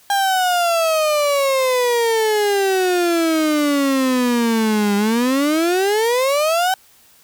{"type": "exponential two-way sweep", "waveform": "35% pulse", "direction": "down then up", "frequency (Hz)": [807, 201, 770], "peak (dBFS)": -13, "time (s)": [0.1, 6.74], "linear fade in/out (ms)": 2, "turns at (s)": 4.96, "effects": ["white hiss -51 dBFS RMS until 7.23 s"]}